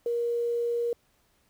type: tone with quantisation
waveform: sine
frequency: 472.6 Hz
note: A#4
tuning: 24 cents sharp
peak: -25 dBFS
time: 0.06-0.93 s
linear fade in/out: 2 ms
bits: 9
effects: pink hiss -68 dBFS RMS until 1.49 s